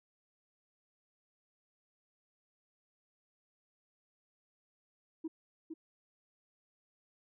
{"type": "tone with echo", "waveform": "sine", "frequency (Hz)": 321.2, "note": "E4", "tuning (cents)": -45, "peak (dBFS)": -34, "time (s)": [5.24, 5.28], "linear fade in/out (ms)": 10, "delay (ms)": 460, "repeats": 1, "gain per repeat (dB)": -6, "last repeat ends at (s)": 5.74, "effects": ["tanh soft clip ceiling -33 dBFS"]}